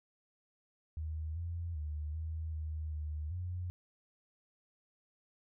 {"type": "tone with pitch steps", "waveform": "sine", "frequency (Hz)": [78.4, 85, 75.6, 79.8, 77.9, 76.2, 89.4], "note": ["D#2", "F2", "D#2", "D#2", "D#2", "D#2", "F2"], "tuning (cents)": [14, -46, -49, 44, 3, -36, 41], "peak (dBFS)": -36, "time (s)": [0.97, 3.7], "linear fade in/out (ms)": 0, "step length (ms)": 390, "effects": []}